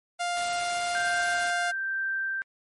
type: tone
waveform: sawtooth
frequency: 701 Hz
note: F5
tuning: 6 cents sharp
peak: -23 dBFS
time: 0.19-1.72 s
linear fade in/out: 20 ms
type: noise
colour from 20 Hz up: white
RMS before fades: -38 dBFS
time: 0.36-1.51 s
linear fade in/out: 10 ms
type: tone with tremolo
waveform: sine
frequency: 1568 Hz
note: G6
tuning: in tune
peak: -26 dBFS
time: 0.95-2.42 s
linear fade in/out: 0 ms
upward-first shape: sine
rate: 1.1 Hz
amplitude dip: 25%
effects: MP3 48 kbps